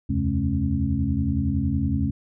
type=tone cluster; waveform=sine; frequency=77.4 / 88.2 / 133.5 / 212.2 / 273.1 Hz; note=D#2 / F2 / C3 / G#3 / C#4; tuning=-9 / +18 / +35 / +38 / -26 cents; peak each=-27 dBFS; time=0.09-2.11 s; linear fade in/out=10 ms; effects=none